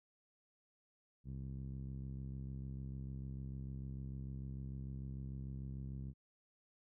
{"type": "tone with low-pass filter", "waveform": "10% pulse", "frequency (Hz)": 66.7, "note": "C2", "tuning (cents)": 34, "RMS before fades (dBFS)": -45, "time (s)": [1.24, 6.14], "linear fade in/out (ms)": 50, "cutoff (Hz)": 150, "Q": 1.3, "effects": []}